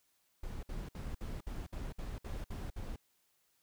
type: noise bursts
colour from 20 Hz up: brown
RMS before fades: -41 dBFS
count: 10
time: 0.43-2.961 s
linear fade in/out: 5 ms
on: 200 ms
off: 59 ms
effects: white hiss -75 dBFS RMS until 3.62 s